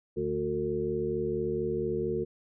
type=harmonic tone with a mistuned harmonic; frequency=73.3 Hz; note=D2; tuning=3 cents flat; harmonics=1 / 2 / 3 / 5 / 6; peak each=-42 / -38 / -37 / -31 / -32 dBFS; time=0.16-2.25 s; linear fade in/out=20 ms; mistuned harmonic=6; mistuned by=+43 cents; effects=none